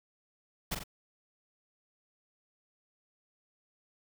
pink noise with echo, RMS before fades -33 dBFS, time 0.71-0.75 s, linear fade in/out 10 ms, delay 44 ms, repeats 2, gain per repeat -5 dB, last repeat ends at 0.838 s, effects none

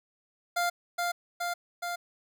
25% pulse tone with echo, 698.5 Hz, F5, in tune, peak -22 dBFS, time 0.56-0.7 s, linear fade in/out 10 ms, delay 420 ms, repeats 3, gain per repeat -2 dB, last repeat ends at 1.96 s, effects none

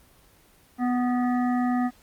harmonic tone with a mistuned harmonic, 247.4 Hz, B3, 3 cents sharp, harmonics 1 / 3 / 5 / 7 / 8, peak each -22 / -29 / -35 / -42 / -41 dBFS, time 0.78-1.91 s, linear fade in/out 50 ms, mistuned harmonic 8, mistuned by -46 cents, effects pink hiss -57 dBFS RMS until 2.02 s + Opus 24 kbps

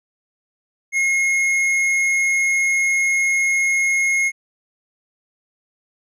triangle tone with hard clipping, 2157 Hz, C#7, 48 cents flat, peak -17 dBFS, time 0.92-4.32 s, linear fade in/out 50 ms, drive 11 dB, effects none

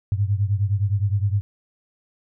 sine beating tone pair, 98 / 107.7 Hz, G2 / A2, 0 / -37 cents, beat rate 9.7 Hz, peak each -20 / -23 dBFS, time 0.12-1.41 s, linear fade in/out 0 ms, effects none

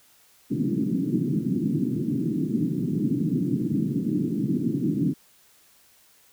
white band-pass noise, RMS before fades -25 dBFS, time 0.5-5.14 s, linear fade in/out 20 ms, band 130 to 320 Hz, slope 48 dB/octave, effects white hiss -58 dBFS RMS until 6.32 s

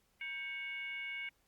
sine tone with frequency modulation, 2217 Hz, C#7, in tune, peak -39 dBFS, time 0.21-1.29 s, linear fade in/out 2 ms, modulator 633 Hz, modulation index 0.68, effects pink hiss -74 dBFS RMS until 1.47 s + Opus 48 kbps

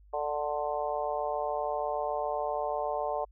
harmonic tone with a mistuned harmonic, 147.8 Hz, D3, 11 cents sharp, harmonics 3 / 4 / 5 / 6 / 7, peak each -37 / -33 / -34 / -37 / -39 dBFS, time 0.13-3.25 s, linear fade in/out 10 ms, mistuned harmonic 7, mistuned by +22 cents, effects added 50 Hz sine -54 dBFS peak until 3.31 s

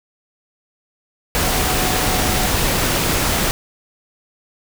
sine tone in noise, 740 Hz, F#5, in tune, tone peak -27 dBFS, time 1.43-2.46 s, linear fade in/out 0 ms, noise pink, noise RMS -18 dBFS, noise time 1.35-3.51 s, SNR -12 dB, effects none

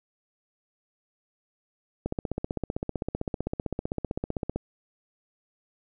click train, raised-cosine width 2 ms, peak -15 dBFS, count 40, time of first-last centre 2.06-4.56 s, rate 15.6 Hz, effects none

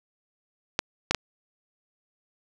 clicks, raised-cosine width 0.2 ms, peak -5 dBFS, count 3, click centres 0.791 / 1.11 / 1.147 s, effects none

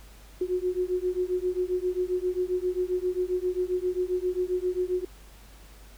sine beating tone pair, 360.1 / 367.6 Hz, F#4 / F#4, -47 / -11 cents, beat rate 7.5 Hz, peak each -28 dBFS, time 0.41-5.05 s, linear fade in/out 5 ms, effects added 50 Hz sine -48 dBFS peak until 5.97 s + pink hiss -54 dBFS RMS until 5.97 s

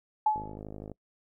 sine tone with exponential decay, 857 Hz, A5, 46 cents flat, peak -19 dBFS, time 0.26-0.58 s, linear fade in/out 5 ms, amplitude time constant 69 ms
click train, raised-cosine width 2 ms, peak -28 dBFS, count 30, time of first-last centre 0.36-0.917 s, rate 52.1 Hz
effects noise-tail reverb RT60 0.1 s tail -24 dB re dry

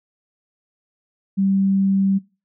sine tone, 194.5 Hz, G3, 13 cents flat, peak -15 dBFS, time 1.37-2.19 s, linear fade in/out 20 ms, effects noise-tail reverb RT60 0.3 s tail -22 dB re dry

